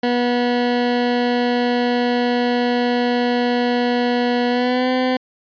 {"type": "tone with pitch glide", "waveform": "20% pulse", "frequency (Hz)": [243.4, 255.4], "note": ["B3", "C4"], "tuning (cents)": [-25, -42], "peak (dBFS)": -11, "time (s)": [0.03, 5.17], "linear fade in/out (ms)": 5, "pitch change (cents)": 83, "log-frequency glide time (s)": [4.49, 4.9], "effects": ["resampled to 11025 Hz"]}